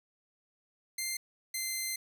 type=tone pair in turn; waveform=10% pulse; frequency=2093 / 2075 Hz; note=C7 / C7; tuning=0 / -15 cents; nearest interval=unison; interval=15 cents; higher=first; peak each=-24 dBFS; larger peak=neither; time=0.98-1.17 / 1.54-1.96 s; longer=second; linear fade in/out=5 ms; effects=none